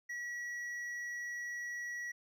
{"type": "tone with hard clipping", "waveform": "sine", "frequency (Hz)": 1928, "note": "B6", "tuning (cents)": -42, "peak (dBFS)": -40, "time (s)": [0.09, 2.12], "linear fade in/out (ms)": 10, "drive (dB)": 5, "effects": []}